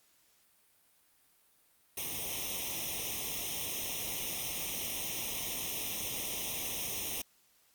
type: noise with comb filter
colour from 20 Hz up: white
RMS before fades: -37 dBFS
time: 1.97-7.22 s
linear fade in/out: 5 ms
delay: 0.33 ms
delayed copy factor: +1
effects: white hiss -68 dBFS RMS until 7.74 s + Opus 48 kbps